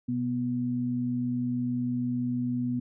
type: tone pair together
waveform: sine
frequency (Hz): 125.62 / 245.5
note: B2 / B3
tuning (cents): +30 / -10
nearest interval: octave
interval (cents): 1160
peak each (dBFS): -33 / -27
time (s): 0.08-2.8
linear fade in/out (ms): 10
effects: none